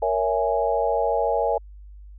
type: chord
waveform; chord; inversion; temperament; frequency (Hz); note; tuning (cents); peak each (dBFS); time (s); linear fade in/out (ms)
sine; A# half-diminished seventh; none; equal with one note detuned; 466.2 / 559.8 / 659.3 / 830.6; A#4 / C#5 / E5 / G#5; 0 / +17 / 0 / 0; -25; 0.02-1.58; 5
effects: added 50 Hz sine -40 dBFS peak until 2.18 s